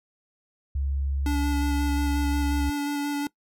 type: tone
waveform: sine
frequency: 69 Hz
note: C#2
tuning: 7 cents flat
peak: -24 dBFS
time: 0.75-2.7 s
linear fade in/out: 5 ms
type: tone with vibrato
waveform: square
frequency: 288.2 Hz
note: D4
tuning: 33 cents flat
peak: -26 dBFS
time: 1.26-3.27 s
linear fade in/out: 2 ms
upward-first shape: square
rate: 5.6 Hz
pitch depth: 10 cents each way
effects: noise-tail reverb RT60 0.1 s tail -21 dB re dry